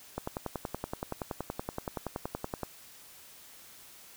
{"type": "click train", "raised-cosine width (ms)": 1, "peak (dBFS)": -19, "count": 27, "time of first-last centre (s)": [0.18, 2.633], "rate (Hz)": 10.6, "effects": ["white hiss -53 dBFS RMS until 4.16 s"]}